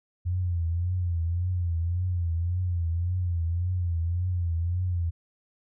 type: tone with vibrato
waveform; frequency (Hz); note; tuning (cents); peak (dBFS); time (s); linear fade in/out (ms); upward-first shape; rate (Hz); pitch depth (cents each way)
sine; 87; F2; -6; -24; 0.25-5.11; 20; triangle; 1.8; 100
effects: none